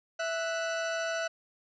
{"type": "tone pair together", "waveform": "40% pulse", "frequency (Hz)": [659.3, 1480.1], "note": ["E5", "F#6"], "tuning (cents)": [0, 0], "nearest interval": "octave + major second", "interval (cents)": 1400, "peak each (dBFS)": [-31, -34], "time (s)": [0.19, 1.28], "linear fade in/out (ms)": 10, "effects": ["resampled to 16000 Hz"]}